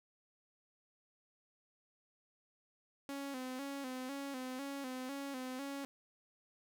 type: tone with vibrato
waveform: sawtooth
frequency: 267 Hz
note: C4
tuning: 35 cents sharp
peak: -37 dBFS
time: 3.09-5.85 s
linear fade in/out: 0 ms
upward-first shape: square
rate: 2 Hz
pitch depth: 72 cents each way
effects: none